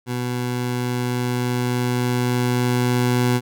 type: tone with level ramp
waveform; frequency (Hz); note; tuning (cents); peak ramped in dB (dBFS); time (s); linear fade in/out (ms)
20% pulse; 123.47; B2; 0; -18 to -11; 0.06-3.41; 50
effects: none